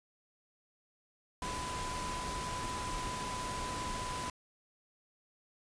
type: tone in noise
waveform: sine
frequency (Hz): 1000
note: B5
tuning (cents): +21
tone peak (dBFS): -39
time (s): 1.42-4.3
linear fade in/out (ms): 2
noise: pink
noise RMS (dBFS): -40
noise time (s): 1.42-4.3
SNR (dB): -2
effects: resampled to 22050 Hz